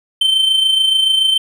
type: tone with amplitude modulation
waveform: triangle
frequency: 3100 Hz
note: G7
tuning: 20 cents flat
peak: -7 dBFS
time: 0.21-1.38 s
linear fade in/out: 5 ms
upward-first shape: sine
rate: 27 Hz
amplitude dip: 50%
effects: none